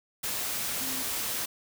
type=tone in noise; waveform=sine; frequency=261.6 Hz; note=C4; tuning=in tune; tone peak=-40 dBFS; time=0.8-1.03 s; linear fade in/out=10 ms; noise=white; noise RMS=-32 dBFS; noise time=0.23-1.46 s; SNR=-11 dB; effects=none